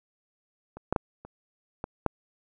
clicks, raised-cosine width 1 ms, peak -27 / -11 / -10 / -29 / -18 / -9 dBFS, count 6, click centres 0.77 / 0.926 / 0.962 / 1.25 / 1.841 / 2.063 s, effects none

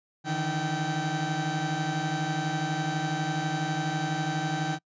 30% pulse tone cluster, 149.6 / 161.7 / 774 Hz, D3 / E3 / G5, +32 / -33 / -22 cents, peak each -29 dBFS, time 0.24-4.79 s, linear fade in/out 50 ms, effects noise-tail reverb RT60 0.1 s tail -26 dB re dry + resampled to 16000 Hz

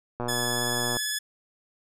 click train, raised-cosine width 1 ms, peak -17 dBFS, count 94, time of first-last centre 0.2-0.969 s, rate 121 Hz
10% pulse tone with vibrato, 1709 Hz, G#6, 49 cents sharp, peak -18 dBFS, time 0.28-1.19 s, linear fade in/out 10 ms, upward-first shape square, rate 18 Hz, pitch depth 11 cents each way
effects none

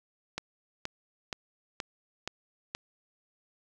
click train, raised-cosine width 0.2 ms, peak -16 dBFS, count 6, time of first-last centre 0.38-2.75 s, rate 2.11 Hz, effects none

